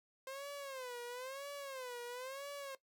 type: tone with vibrato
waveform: sawtooth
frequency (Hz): 523.3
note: C5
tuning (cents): 0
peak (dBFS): -40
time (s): 0.27-2.75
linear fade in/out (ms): 2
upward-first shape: sine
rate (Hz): 1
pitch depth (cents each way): 150
effects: noise-tail reverb RT60 0.1 s tail -17 dB re dry